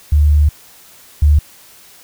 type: tone pair in turn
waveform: sine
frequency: 74.2 / 73.92 Hz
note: D2 / D2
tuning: +18 / +12 cents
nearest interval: unison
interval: 6 cents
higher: first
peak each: -7 / -6 dBFS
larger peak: second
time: 0.12-0.49 / 1.22-1.39 s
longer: first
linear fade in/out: 5 ms
effects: white hiss -43 dBFS RMS until 2.03 s